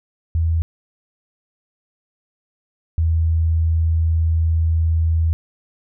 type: tone pair in turn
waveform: sine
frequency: 82 / 81.43 Hz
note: E2 / E2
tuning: -9 / -21 cents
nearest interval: unison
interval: 12 cents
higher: first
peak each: -15 / -14 dBFS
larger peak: second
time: 0.35-0.62 / 2.98-5.33 s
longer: second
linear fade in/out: 0 ms
effects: none